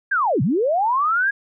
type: linear two-way sweep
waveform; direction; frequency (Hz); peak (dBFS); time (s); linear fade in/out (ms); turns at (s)
sine; down then up; 1661.2 to 113.8 to 1661.2; -16; 0.11-1.31; 10; 0.42
effects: none